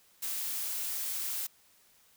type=noise; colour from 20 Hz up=blue; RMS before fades=-35 dBFS; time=0.22-1.47 s; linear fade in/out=10 ms; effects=white hiss -64 dBFS RMS until 2.16 s